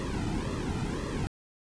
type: noise with flanger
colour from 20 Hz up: brown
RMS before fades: -32 dBFS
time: 0-1.27 s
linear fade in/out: 0 ms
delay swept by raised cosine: 1.3 to 1.84 ms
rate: 1.9 Hz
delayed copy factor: -0.8
effects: resampled to 22050 Hz